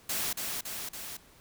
white noise with echo, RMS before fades -32 dBFS, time 0.09-0.33 s, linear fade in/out 5 ms, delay 280 ms, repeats 3, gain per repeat -3 dB, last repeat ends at 1.17 s, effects pink hiss -58 dBFS RMS until 1.4 s

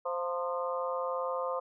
harmonic tone with a mistuned harmonic, 174.4 Hz, F3, 2 cents flat, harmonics 3 / 4 / 5 / 6 / 7, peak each -33 / -41 / -42 / -37 / -39 dBFS, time 0.05-1.6 s, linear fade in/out 10 ms, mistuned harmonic 5, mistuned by +57 cents, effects none

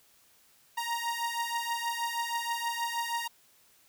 sawtooth beating tone pair, 932.3 / 938.6 Hz, A#5 / A#5, 0 / +12 cents, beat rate 6.3 Hz, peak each -30 dBFS, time 0.77-3.28 s, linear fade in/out 10 ms, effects white hiss -63 dBFS RMS until 3.88 s

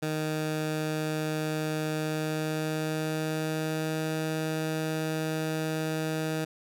15% pulse tone with pitch glide, 155.2 to 157.73 Hz, D#3 to D#3, -4 to +24 cents, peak -22 dBFS, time 0.02-6.45 s, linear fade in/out 10 ms, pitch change +28 cents, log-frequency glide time 1.98-4.12 s, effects none

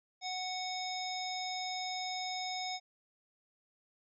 harmonic tone, 740 Hz, F#5, in tune, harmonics 1 / 3 / 5 / 7 / 9, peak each -39 / -44 / -43 / -42 / -49 dBFS, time 0.21-2.8 s, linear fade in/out 50 ms, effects none

